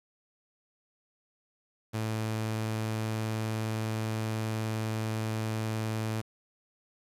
sawtooth tone, 110.1 Hz, A2, 2 cents sharp, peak -26 dBFS, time 1.93-6.22 s, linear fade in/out 20 ms, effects resampled to 32000 Hz + 9-bit

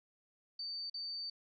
sine tone with dropouts, 4586 Hz, D8, 42 cents flat, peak -39 dBFS, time 0.59-1.3 s, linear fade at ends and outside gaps 5 ms, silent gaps 0.899-0.941 s, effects none

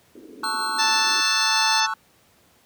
pink band-pass noise, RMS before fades -43 dBFS, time 0.15-1.21 s, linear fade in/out 5 ms, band 240 to 450 Hz, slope 48 dB/octave
triangle chord, F# minor seventh, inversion first, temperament equal, 880 / 1108.7 / 1318.5 / 1480 Hz, A5 / C#6 / E6 / F#6, 0 / 0 / 0 / 0 cents, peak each -28 dBFS, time 0.43-1.94 s, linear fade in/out 5 ms
35% pulse tone with tremolo, 4171 Hz, C8, 6 cents flat, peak -26 dBFS, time 0.44-1.8 s, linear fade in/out 0 ms, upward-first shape triangle, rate 6.3 Hz, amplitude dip 35%
harmonic tone, 881 Hz, A5, 2 cents sharp, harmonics 1 / 2 / 3 / 4 / 5 / 6 / 7, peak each -27 / -27 / -27 / -27 / -27 / -27 / -27 dBFS, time 0.78-1.87 s, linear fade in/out 20 ms
effects pink hiss -58 dBFS RMS until 2.65 s + high-pass 80 Hz 12 dB/octave

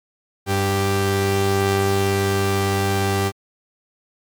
sawtooth tone pair together, 98 / 392.4 Hz, G2 / G4, 0 / +2 cents, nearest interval 2 octaves, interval 2402 cents, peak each -16 dBFS, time 0.46-3.32 s, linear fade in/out 50 ms, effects MP3 96 kbps

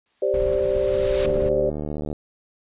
white noise with exponential growth, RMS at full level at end -27 dBFS, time 0.06-1.26 s, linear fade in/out 0 ms, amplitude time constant 260 ms
sine chord, G suspended fourth, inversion none, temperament equal, 392 / 523.3 / 587.3 Hz, G4 / C5 / D5, 0 / 0 / 0 cents, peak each -23 dBFS, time 0.22-1.7 s, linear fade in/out 5 ms
brown noise with tremolo, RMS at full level -30 dBFS, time 0.34-1.49 s, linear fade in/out 0 ms, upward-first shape square, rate 17 Hz, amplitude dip 25%
click train, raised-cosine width 2 ms, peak -16 dBFS, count 67, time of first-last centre 1.25-2.129 s, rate 75.1 Hz
effects resampled to 8000 Hz

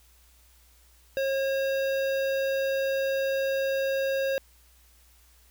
square tone with notch filter, 541 Hz, C#5, 42 cents flat, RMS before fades -27 dBFS, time 1.17-4.38 s, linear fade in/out 0 ms, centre 8700 Hz, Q 0.63, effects added 60 Hz sine -58 dBFS peak until 5.5 s + white hiss -61 dBFS RMS until 5.5 s

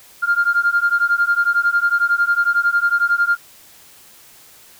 sine beating tone pair, 1396.9 / 1407.9 Hz, F6 / F6, 0 / +14 cents, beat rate 11 Hz, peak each -16 dBFS, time 0.22-3.37 s, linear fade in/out 20 ms, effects tanh soft clip ceiling -7 dBFS + white hiss -46 dBFS RMS until 4.79 s

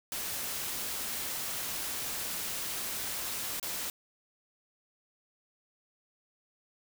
white noise with dropouts, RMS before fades -36 dBFS, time 0.12-3.9 s, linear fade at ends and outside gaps 1 ms, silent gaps 3.598-3.628 s, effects none

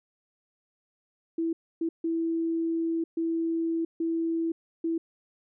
sine tone bursts at uneven times, 329.6 Hz, E4, in tune, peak -25 dBFS, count 6, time 1.38-1.53 / 1.81-1.89 / 2.04-3.04 / 3.17-3.85 / 4-4.52 / 4.84-4.98 s, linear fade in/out 5 ms, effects none

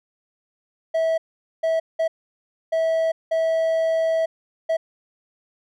triangle tone bursts at uneven times, 650 Hz, E5, 24 cents flat, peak -16 dBFS, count 6, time 0.94-1.18 / 1.63-1.8 / 1.99-2.08 / 2.72-3.12 / 3.31-4.26 / 4.69-4.77 s, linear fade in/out 10 ms, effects none

